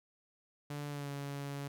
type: tone with pitch glide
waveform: sawtooth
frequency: 145.5 to 141.19 Hz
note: D3 to C#3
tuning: -16 to +32 cents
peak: -35 dBFS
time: 0.7-1.68 s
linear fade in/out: 5 ms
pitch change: -52 cents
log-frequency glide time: 0.88-1.11 s
effects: none